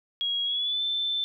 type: tone with pitch glide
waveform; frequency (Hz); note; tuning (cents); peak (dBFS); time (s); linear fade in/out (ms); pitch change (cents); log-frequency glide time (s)
sine; 3300 to 3537; G#7 to A7; -12 to +8; -25; 0.21-1.24; 0; +120; 0.45-0.82
effects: none